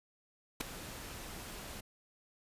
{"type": "noise with ADSR envelope", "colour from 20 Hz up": "pink", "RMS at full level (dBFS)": -31, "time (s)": [0.6, 1.81], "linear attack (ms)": 11, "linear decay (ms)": 4, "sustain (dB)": -15, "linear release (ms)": 11, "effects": ["resampled to 32000 Hz"]}